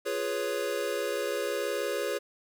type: chord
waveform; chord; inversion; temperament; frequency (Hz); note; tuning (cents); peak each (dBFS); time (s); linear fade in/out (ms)
square; C# dominant seventh; first; equal; 349.2 / 415.3 / 493.9 / 554.4; E#4 / G#4 / B4 / C#5; 0 / 0 / 0 / 0; -39 / -34 / -36 / -34; 0.05-2.19; 20
effects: none